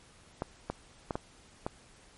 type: clicks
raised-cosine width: 1 ms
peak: -18 dBFS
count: 5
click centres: 0.421 / 0.7 / 1.108 / 1.155 / 1.665 s
effects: pink hiss -58 dBFS RMS until 2.17 s + MP3 48 kbps